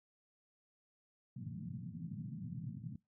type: band-pass noise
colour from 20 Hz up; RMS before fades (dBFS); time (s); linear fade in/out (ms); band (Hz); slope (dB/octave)
pink; -45; 1.36-2.96; 5; 110 to 220; 48
effects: noise-tail reverb RT60 0.2 s tail -22 dB re dry